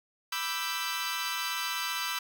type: chord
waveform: 15% pulse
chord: E minor seventh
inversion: second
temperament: equal with one note detuned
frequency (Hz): 987.8 / 1174.7 / 1322.3 / 1568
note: B5 / D6 / E6 / G6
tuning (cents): 0 / 0 / +5 / 0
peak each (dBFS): -30 / -32 / -29 / -30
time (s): 0.32-2.19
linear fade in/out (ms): 5
effects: none